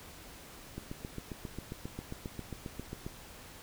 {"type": "click train", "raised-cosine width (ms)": 3, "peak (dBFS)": -26, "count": 18, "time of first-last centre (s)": [0.78, 3.065], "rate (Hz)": 7.44, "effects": ["pink hiss -51 dBFS RMS until 3.62 s"]}